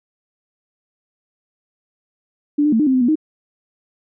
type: tone with pitch steps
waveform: sine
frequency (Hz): 292.6 / 299.8 / 223.6 / 301.7 / 262.3 / 256.3 / 241.3 / 310.8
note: D4 / D4 / A3 / D4 / C4 / C4 / B3 / D#4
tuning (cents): -6 / +36 / +28 / +47 / +4 / -36 / -40 / -2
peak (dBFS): -12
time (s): 2.58-3.156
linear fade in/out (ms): 10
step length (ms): 72
effects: none